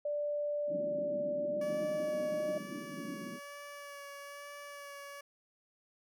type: tone with pitch glide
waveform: sine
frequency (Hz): 587.3 to 606.6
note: D5 to D#5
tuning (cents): 0 to -44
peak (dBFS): -32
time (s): 0.05-2.58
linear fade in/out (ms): 5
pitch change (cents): +56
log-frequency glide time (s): 1.47-1.86
type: band-pass noise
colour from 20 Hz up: white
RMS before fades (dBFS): -44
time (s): 0.67-3.4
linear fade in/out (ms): 50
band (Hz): 160 to 340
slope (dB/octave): 48
type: tone with vibrato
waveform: 15% pulse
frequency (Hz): 571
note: D5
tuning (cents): -49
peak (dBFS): -39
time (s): 1.61-5.21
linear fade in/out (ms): 5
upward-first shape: sine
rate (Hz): 1.1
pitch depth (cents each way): 16
effects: none